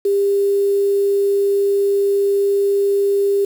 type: tone with quantisation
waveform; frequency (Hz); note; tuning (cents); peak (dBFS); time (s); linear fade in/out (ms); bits
sine; 399.8; G4; +34; -13; 0.05-3.45; 5; 6
effects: none